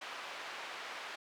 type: band-pass noise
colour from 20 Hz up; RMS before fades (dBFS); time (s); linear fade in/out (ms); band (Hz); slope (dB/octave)
pink; -45; 0.01-1.16; 10; 830 to 3300; 12
effects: none